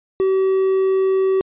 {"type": "tone", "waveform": "triangle", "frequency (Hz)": 381.9, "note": "G4", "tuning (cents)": -45, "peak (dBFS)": -12, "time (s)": [0.2, 1.41], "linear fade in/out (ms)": 0, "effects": ["resampled to 8000 Hz"]}